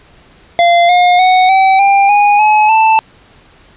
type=tone with pitch steps; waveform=square; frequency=690 / 714.7 / 740.4 / 766.9 / 794.4 / 822.9 / 852.4 / 883 Hz; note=F5 / F5 / F#5 / G5 / G5 / G#5 / G#5 / A5; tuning=-21 / +40 / +1 / -38 / +23 / -16 / +45 / +6 cents; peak=-6 dBFS; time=0.59-2.99 s; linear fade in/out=0 ms; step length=300 ms; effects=pink hiss -44 dBFS RMS until 3.76 s + resampled to 8000 Hz